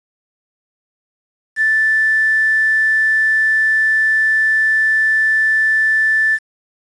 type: tone with quantisation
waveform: sine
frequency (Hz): 1760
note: A6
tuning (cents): 0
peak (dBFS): -11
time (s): 1.56-6.39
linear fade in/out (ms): 50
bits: 6
effects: resampled to 22050 Hz